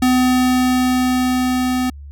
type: tone with level ramp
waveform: square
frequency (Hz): 253.2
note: B3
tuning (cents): +43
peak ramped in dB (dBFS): -12 to -17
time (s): 0.02-1.9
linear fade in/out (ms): 5
effects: added 71 Hz sine -32 dBFS peak until 2.11 s